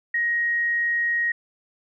sine tone, 1882 Hz, A#6, 16 cents sharp, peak -20 dBFS, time 0.14-1.32 s, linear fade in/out 5 ms, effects none

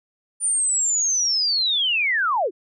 sine linear sweep, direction down, 9300 to 311.1 Hz, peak -18 dBFS, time 0.4-2.51 s, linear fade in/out 50 ms, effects none

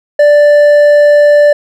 sine tone with hard clipping, 587.3 Hz, D5, in tune, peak -4 dBFS, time 0.19-1.53 s, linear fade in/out 5 ms, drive 5 dB, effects none

